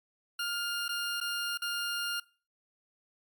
20% pulse tone with dropouts, 1408 Hz, F6, 14 cents sharp, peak -26 dBFS, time 0.39-2.2 s, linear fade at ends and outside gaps 5 ms, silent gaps 0.882-0.89 / 1.203-1.211 / 1.575-1.619 s, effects noise-tail reverb RT60 0.4 s tail -23 dB re dry + MP3 96 kbps

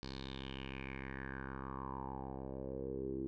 10% pulse tone with low-pass filter sweep, 66.6 Hz, C2, 31 cents sharp, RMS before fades -44 dBFS, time 0.03-3.27 s, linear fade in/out 0 ms, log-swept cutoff 4600 to 340 Hz, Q 5.6, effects none

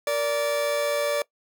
40% pulse tone pair together, 466.2 / 581.3 Hz, A#4 / D5, 0 / -18 cents, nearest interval major third, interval 382 cents, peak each -31 / -22 dBFS, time 0.07-1.22 s, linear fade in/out 2 ms, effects noise-tail reverb RT60 0.1 s tail -21 dB re dry

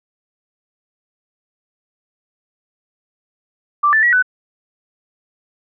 sine tone with pitch steps, 1173 / 1761 / 1922 / 1499 Hz, D6 / A6 / B6 / F#6, -2 / +1 / -48 / +22 cents, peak -10 dBFS, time 3.83-4.226 s, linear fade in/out 10 ms, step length 99 ms, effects none

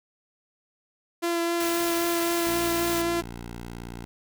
sawtooth tone with vibrato, 340 Hz, F4, 46 cents flat, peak -20 dBFS, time 1.22-3.22 s, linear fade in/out 20 ms, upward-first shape sine, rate 3.8 Hz, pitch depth 11 cents each way
white noise, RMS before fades -33 dBFS, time 1.6-3.02 s, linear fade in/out 5 ms
10% pulse tone, 58.6 Hz, A#1, 10 cents sharp, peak -28 dBFS, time 2.47-4.05 s, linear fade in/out 0 ms
effects none

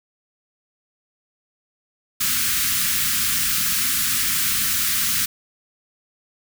white band-stop noise, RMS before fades -21 dBFS, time 2.2-5.26 s, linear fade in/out 10 ms, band 270 to 1200 Hz, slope 48 dB/octave, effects none

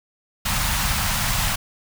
pink band-stop noise, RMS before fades -22 dBFS, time 0.45-1.56 s, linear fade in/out 10 ms, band 190 to 760 Hz, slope 24 dB/octave, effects none

